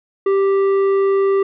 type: tone with tanh clipping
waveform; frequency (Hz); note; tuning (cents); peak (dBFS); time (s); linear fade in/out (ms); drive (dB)
sine; 391.8; G4; -1; -14; 0.26-1.43; 5; 9
effects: none